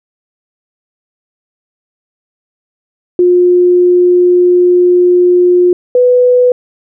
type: tone pair in turn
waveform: sine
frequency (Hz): 356.8 / 496.1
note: F4 / B4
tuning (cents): +37 / +8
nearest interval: tritone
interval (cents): 571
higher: second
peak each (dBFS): -4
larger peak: neither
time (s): 3.19-5.73 / 5.95-6.52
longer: first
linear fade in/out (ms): 2
effects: none